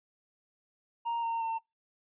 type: tone with pitch steps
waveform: triangle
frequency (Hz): 932.3 / 918.4 / 904.7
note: A#5 / A#5 / A5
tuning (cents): 0 / -26 / +48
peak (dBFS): -28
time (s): 1.05-1.59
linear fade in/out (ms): 20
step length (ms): 180
effects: noise-tail reverb RT60 0.2 s tail -23 dB re dry + resampled to 8000 Hz

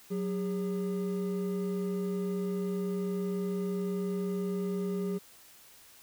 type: tone pair together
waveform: triangle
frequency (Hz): 185 / 404.7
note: F#3 / G#4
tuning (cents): 0 / -45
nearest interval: octave + major second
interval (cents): 1355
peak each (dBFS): -30 / -32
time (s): 0.1-5.19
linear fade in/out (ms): 20
effects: white hiss -56 dBFS RMS until 6.02 s

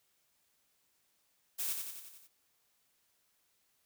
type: noise with echo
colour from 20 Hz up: blue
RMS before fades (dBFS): -36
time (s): 1.58-1.74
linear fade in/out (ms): 20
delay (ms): 90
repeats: 6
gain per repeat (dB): -4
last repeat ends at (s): 2.28
effects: white hiss -75 dBFS RMS until 3.85 s

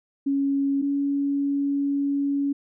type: tone pair in turn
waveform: sine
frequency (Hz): 277.3 / 281.2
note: C#4 / C#4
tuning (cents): +1 / +25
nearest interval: unison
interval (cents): 24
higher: second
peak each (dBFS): -20 / -21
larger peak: first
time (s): 0.26-0.82 / 0.82-2.53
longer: second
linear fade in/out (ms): 10
effects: none

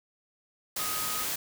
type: tone in noise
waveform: sine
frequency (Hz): 1254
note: D#6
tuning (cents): +13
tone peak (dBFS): -37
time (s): 0.79-1.24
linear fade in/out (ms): 5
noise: white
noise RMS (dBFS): -32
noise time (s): 0.76-1.36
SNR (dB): -8
effects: none

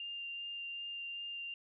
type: tone with vibrato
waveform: sine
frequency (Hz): 2794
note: F7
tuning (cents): 0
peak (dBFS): -40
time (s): 0-1.54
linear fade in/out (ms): 2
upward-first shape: sine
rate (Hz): 2.6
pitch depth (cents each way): 8
effects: none

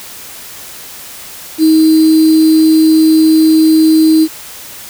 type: tone with sample-and-hold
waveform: sine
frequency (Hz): 316.7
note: D#4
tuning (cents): +31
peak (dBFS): -4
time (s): 1.58-4.28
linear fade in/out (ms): 50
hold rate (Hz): 4410
effects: white hiss -30 dBFS RMS until 4.89 s

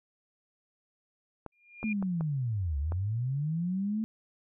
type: clicks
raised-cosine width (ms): 1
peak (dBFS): -25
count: 5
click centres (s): 1.463 / 1.83 / 2.026 / 2.209 / 2.921
type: tone with exponential growth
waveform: sine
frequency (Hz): 2412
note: D7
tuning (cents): +46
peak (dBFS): -32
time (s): 1.52-1.93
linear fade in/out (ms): 5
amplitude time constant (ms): 87
type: linear two-way sweep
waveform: sine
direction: down then up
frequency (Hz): 223.5 to 67.8 to 223.5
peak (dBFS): -28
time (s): 1.84-4.04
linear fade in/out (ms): 0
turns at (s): 2.78
effects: none

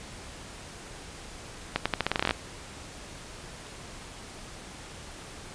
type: accelerating click train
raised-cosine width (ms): 0.3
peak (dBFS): -8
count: 13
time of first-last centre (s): 1.76-2.309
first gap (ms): 96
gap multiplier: 0.85
effects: pink hiss -44 dBFS RMS until 5.54 s + resampled to 22050 Hz

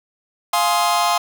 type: chord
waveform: 45% pulse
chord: F minor seventh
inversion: none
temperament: just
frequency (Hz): 698.5 / 838.1 / 1047.7 / 1257.2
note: F5 / Ab5 / C6 / Eb6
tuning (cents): 0 / +16 / +2 / +18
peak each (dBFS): -20 / -22 / -20 / -24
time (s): 0.53-1.18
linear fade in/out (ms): 5
effects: 7-bit

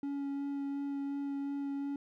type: tone with vibrato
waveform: triangle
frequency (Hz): 280.3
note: C#4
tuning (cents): +19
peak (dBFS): -32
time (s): 0.03-1.96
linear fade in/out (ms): 2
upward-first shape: sine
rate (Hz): 2.8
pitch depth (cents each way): 10
effects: none

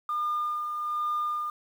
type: tone with tremolo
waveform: sine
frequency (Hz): 1209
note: D6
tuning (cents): +50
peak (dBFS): -24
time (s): 0.09-1.5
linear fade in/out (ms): 2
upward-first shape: sine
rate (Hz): 1.2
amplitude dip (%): 45
effects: tanh soft clip ceiling -23 dBFS + 9-bit

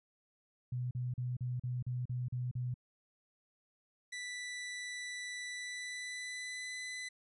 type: tone bursts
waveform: sine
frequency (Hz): 124.3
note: B2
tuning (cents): +12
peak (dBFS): -34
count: 9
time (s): 0.72-2.742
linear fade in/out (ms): 5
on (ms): 190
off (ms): 39
type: tone with pitch glide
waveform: sawtooth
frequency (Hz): 1975.5 to 2004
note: B6 to B6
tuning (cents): 0 to +25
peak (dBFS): -37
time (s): 4.12-7.09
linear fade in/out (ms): 10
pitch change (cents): +25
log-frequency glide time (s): 5.5-6.77
effects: resampled to 24000 Hz

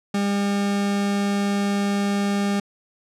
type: tone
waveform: 40% pulse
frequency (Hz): 201.1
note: G3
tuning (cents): +44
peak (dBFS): -19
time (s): 0.14-2.6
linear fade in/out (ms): 5
effects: low-pass 9000 Hz 12 dB/octave

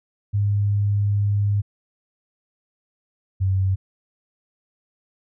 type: tone pair in turn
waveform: sine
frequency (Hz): 102 / 95.33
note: G#2 / G2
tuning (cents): -31 / -48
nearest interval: minor second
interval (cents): 117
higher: first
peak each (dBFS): -17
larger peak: neither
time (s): 0.33-1.62 / 3.4-3.76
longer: first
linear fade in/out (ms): 20
effects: none

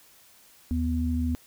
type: tone pair together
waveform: sine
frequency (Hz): 77.58 / 246.3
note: D#2 / B3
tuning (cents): -4 / -5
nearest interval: octave + minor sixth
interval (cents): 1999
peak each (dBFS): -26 / -27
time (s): 0.71-1.35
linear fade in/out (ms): 0
effects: white hiss -56 dBFS RMS until 1.46 s

